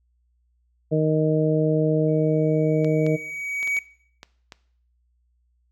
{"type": "harmonic tone", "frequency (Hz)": 155.56, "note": "D#3", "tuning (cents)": 0, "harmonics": [1, 2, 3, 4], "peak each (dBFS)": [-21, -25, -22, -26], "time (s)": [0.91, 3.17], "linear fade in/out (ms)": 20}
{"type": "tone with exponential growth", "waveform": "triangle", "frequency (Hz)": 2263, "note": "C#7", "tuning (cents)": 35, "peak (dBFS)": -18, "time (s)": [2.08, 3.79], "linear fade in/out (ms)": 2, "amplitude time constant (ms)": 370}
{"type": "clicks", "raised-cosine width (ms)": 0.2, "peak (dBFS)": -21, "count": 7, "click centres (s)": [2.846, 3.065, 3.629, 3.675, 3.768, 4.231, 4.522]}
{"effects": ["noise-tail reverb RT60 0.6 s tail -18 dB re dry", "added 60 Hz sine -63 dBFS peak until 5.71 s"]}